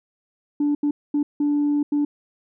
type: tone bursts at uneven times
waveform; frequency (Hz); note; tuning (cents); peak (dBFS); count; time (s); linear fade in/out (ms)
sine; 291.8; D4; -11; -16; 5; 0.6-0.75 / 0.83-0.91 / 1.14-1.23 / 1.4-1.83 / 1.92-2.05; 5
effects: tanh soft clip ceiling -15 dBFS